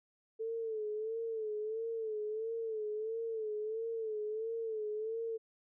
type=tone with vibrato; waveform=sine; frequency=440 Hz; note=A4; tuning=in tune; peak=-35 dBFS; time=0.39-5.38 s; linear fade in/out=20 ms; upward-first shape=sine; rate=1.5 Hz; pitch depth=70 cents each way; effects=none